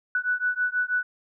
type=beating tone pair; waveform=sine; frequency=1480 / 1486.2 Hz; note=F#6 / F#6; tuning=0 / +7 cents; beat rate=6.2 Hz; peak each=-26 dBFS; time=0.15-1.03 s; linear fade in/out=2 ms; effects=none